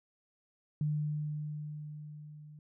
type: tone with level ramp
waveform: sine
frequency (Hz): 150.3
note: D3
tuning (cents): +40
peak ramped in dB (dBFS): -28 to -49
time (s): 0.81-2.59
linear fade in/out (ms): 2
effects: none